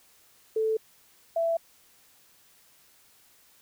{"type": "tone pair in turn", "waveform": "sine", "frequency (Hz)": [440, 665.4], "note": ["A4", "E5"], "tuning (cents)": [0, 16], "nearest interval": "perfect fifth", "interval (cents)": 716, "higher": "second", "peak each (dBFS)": -23, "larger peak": "neither", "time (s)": [[0.56, 0.77], [1.36, 1.57]], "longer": "neither", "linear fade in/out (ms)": 5, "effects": ["white hiss -60 dBFS RMS until 3.61 s"]}